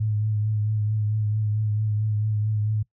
sine tone with vibrato, 106.7 Hz, G#2, 47 cents sharp, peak -21 dBFS, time 0-2.83 s, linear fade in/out 10 ms, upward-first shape triangle, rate 4.5 Hz, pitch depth 36 cents each way, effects noise-tail reverb RT60 0.1 s tail -21 dB re dry

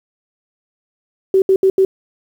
sine tone bursts at uneven times, 382.7 Hz, G4, 42 cents flat, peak -8 dBFS, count 4, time 1.34-1.42 / 1.49-1.56 / 1.63-1.7 / 1.78-1.85 s, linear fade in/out 2 ms, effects 7-bit

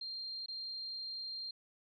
sine tone with dropouts, 4188 Hz, C8, 1 cent sharp, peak -40 dBFS, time 0.01-1.51 s, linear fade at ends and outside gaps 5 ms, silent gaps 0.461-0.483 s, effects none

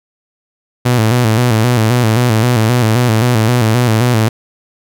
sawtooth tone with vibrato, 116.54 Hz, A#2, in tune, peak -5 dBFS, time 0.85-4.29 s, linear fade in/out 10 ms, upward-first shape square, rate 3.8 Hz, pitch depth 96 cents each way, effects none

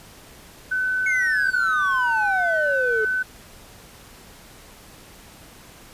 sine tone, 1512 Hz, F#6, 37 cents sharp, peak -20 dBFS, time 0.71-3.23 s, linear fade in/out 10 ms
triangle exponential sweep, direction down, 2213 to 424.6 Hz, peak -20 dBFS, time 1.06-3.05 s, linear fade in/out 5 ms
effects pink hiss -46 dBFS RMS until 5.93 s + resampled to 32000 Hz

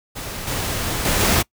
pink noise with level steps, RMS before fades -30 / -24 / -19 / -17 dBFS, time 0.15-1.43 s, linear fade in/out 20 ms, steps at 0.47 / 1.05 / 1.2 s, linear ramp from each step 5 ms, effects noise-tail reverb RT60 0.1 s tail -24 dB re dry

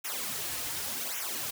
white noise with flanger, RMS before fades -35 dBFS, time 0.04-1.51 s, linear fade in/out 10 ms, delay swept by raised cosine 0.22 to 5.22 ms, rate 0.88 Hz, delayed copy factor -0.85, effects none

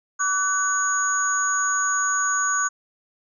sine tone cluster, 1148 / 1497 / 6700 Hz, D6 / F#6 / G#8, -40 / +20 / +14 cents, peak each -24 dBFS, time 0.19-2.69 s, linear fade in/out 20 ms, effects none

